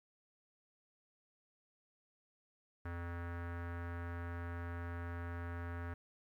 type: tone with low-pass filter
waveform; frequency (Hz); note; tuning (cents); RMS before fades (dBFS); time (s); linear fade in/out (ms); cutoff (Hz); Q
square; 86; F2; -26; -43; 2.85-5.94; 5; 1600; 3.4
effects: 12-bit